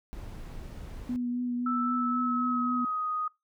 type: noise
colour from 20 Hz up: brown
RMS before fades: -41 dBFS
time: 0.13-1.16 s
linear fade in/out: 0 ms
type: tone with vibrato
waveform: sine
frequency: 244.9 Hz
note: B3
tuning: 14 cents flat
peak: -28 dBFS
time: 1.09-2.85 s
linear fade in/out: 5 ms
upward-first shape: triangle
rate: 3.8 Hz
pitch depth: 21 cents each way
type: tone with pitch glide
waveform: sine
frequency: 1318.5 to 1245.9 Hz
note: E6 to D#6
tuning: 0 to +2 cents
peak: -28 dBFS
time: 1.66-3.28 s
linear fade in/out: 5 ms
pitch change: -98 cents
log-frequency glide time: 1.88-3.1 s
effects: noise-tail reverb RT60 0.2 s tail -23 dB re dry